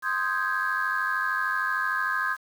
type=chord; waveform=sine; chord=Ab major seventh; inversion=first; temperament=equal; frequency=1046.5 / 1244.5 / 1568 / 1661.2 Hz; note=C6 / Eb6 / G6 / Ab6; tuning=0 / 0 / 0 / 0 cents; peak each=-30 / -30 / -28 / -28 dBFS; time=0.02-2.37 s; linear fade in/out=50 ms; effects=tanh soft clip ceiling -17 dBFS + 8-bit